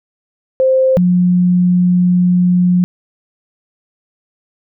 sine tone pair in turn, 523.3 / 179.02 Hz, C5 / F3, 0 / +43 cents, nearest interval octave + perfect fifth, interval 1857 cents, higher first, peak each -8 dBFS, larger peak neither, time 0.6-0.97 / 0.97-2.84 s, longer second, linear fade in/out 0 ms, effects none

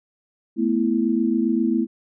sine chord, A suspended second, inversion none, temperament just, 220 / 247.5 / 330 Hz, A3 / B3 / E4, 0 / +4 / +2 cents, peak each -22 dBFS, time 0.56-1.87 s, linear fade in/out 50 ms, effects none

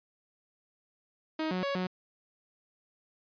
sawtooth tone with pitch steps, 315 / 183.5 / 558 / 183.5 Hz, D#4 / F#3 / C#5 / F#3, +21 / -14 / +11 / -14 cents, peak -26 dBFS, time 1.39-1.87 s, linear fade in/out 5 ms, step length 120 ms, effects resampled to 11025 Hz

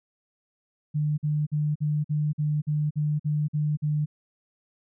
sine tone bursts, 150 Hz, D3, 37 cents sharp, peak -22 dBFS, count 11, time 0.94-4.06 s, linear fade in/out 20 ms, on 240 ms, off 48 ms, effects none

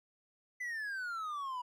triangle exponential sweep, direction down, 2022 to 969 Hz, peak -35 dBFS, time 0.6-1.62 s, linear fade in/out 10 ms, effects none

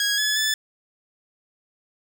15% pulse tone with pitch steps, 1651 / 1709 / 1742 Hz, G#6 / G#6 / A6, -11 / +49 / -18 cents, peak -14 dBFS, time 0-0.54 s, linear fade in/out 2 ms, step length 180 ms, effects none

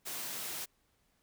white high-pass noise, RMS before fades -40 dBFS, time 0.05-0.66 s, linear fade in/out 20 ms, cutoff 130 Hz, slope 12 dB/octave, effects pink hiss -74 dBFS RMS until 1.22 s

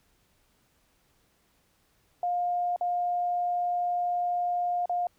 sine tone with dropouts, 708 Hz, F5, 23 cents sharp, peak -25 dBFS, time 2.23-5.07 s, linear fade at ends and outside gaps 2 ms, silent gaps 2.762-2.81 / 4.857-4.895 s, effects pink hiss -68 dBFS RMS until 5.18 s

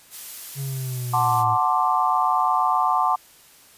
blue noise, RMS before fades -35 dBFS, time 0.1-1.45 s, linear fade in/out 50 ms
triangle exponential sweep, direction down, 139.4 to 109.7 Hz, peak -24 dBFS, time 0.55-1.58 s, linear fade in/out 50 ms
sine chord, D dominant seventh, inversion first, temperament equal, 740 / 880 / 1046.5 / 1174.7 Hz, F#5 / A5 / C6 / D6, 0 / 0 / 0 / 0 cents, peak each -23 dBFS, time 1.13-3.16 s, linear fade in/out 10 ms
effects white hiss -51 dBFS RMS until 3.77 s + resampled to 32000 Hz

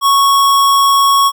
square tone, 1107 Hz, C#6, 3 cents flat, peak -8 dBFS, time 0.01-1.32 s, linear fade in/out 50 ms, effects none

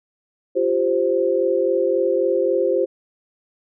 sine chord, F suspended second, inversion none, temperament just, 349.2 / 392.9 / 523.8 Hz, F4 / G4 / C5, 0 / +4 / +2 cents, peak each -22 / -21 / -19 dBFS, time 0.55-2.86 s, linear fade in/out 20 ms, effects none

